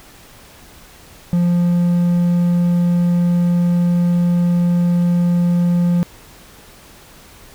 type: tone with hard clipping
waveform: triangle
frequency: 174.61 Hz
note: F3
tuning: in tune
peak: -13 dBFS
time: 1.33-6.03 s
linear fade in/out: 0 ms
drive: 6 dB
effects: pink hiss -43 dBFS RMS until 7.54 s